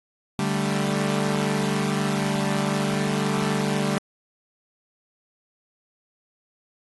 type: chord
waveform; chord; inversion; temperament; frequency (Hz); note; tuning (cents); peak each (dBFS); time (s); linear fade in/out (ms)
sawtooth; D suspended fourth; none; equal; 146.83 / 196 / 220; D3 / G3 / A3; 0 / 0 / 0; -23 / -21 / -24; 0.39-3.98; 0
effects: AAC 32 kbps